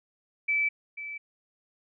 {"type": "tone with echo", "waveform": "sine", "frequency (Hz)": 2312, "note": "D7", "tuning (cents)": -28, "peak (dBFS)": -23, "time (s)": [0.48, 0.69], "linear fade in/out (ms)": 10, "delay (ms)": 490, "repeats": 1, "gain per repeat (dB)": -12, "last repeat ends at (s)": 1.18, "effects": []}